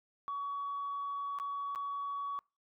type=tone with dropouts; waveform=sine; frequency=1128 Hz; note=C#6; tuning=30 cents sharp; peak=-34 dBFS; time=0.28-2.39 s; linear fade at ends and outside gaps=0 ms; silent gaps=1.387-1.399 / 1.75-1.758 s; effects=noise-tail reverb RT60 0.3 s tail -26 dB re dry + tanh soft clip ceiling -31 dBFS